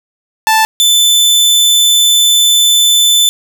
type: tone pair in turn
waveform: sawtooth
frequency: 880 / 3520 Hz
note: A5 / A7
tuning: 0 / 0 cents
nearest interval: 2 octaves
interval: 2400 cents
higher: second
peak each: -3 dBFS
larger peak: neither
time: 0.47-0.65 / 0.8-3.29 s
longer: second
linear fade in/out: 0 ms
effects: none